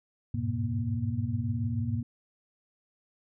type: tone cluster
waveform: sine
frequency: 84.6 / 97.6 / 104.5 / 123.3 / 237.2 Hz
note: E2 / G2 / G#2 / B2 / A#3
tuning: +45 / -7 / +11 / -2 / +30 cents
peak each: -39 / -39 / -31 / -33 / -34 dBFS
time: 0.34-2.03 s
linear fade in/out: 5 ms
effects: none